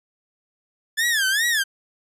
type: tone with vibrato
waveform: sawtooth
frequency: 1713 Hz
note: A6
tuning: 47 cents flat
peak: -15 dBFS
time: 0.97-1.64 s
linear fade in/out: 20 ms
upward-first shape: sine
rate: 2.5 Hz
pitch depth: 200 cents each way
effects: resampled to 32000 Hz